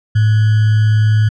sine tone with sample-and-hold, 107.9 Hz, A2, 33 cents flat, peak -8 dBFS, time 0.15-1.29 s, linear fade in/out 10 ms, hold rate 1575 Hz, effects low-pass 4000 Hz 12 dB/octave

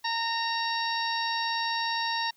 harmonic tone with a mistuned harmonic, 919 Hz, A#5, 25 cents flat, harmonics 1 / 2 / 3 / 4 / 5 / 6, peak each -30 / -33 / -39 / -35 / -37 / -36 dBFS, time 0.04-2.31 s, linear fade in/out 10 ms, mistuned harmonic 4, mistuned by +62 cents, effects white hiss -65 dBFS RMS until 2.36 s

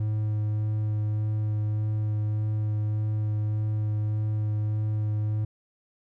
triangle tone with vibrato, 106.7 Hz, G#2, 47 cents sharp, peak -22 dBFS, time 0-5.45 s, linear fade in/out 5 ms, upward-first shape sine, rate 1.7 Hz, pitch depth 10 cents each way, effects none

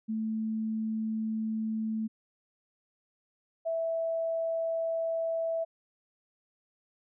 sine tone pair in turn, 220 / 657.5 Hz, A3 / E5, 0 / -5 cents, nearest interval octave + perfect fifth, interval 1895 cents, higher second, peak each -29 / -28 dBFS, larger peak second, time 0.08-2.08 / 3.65-5.65 s, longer neither, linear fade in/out 20 ms, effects none

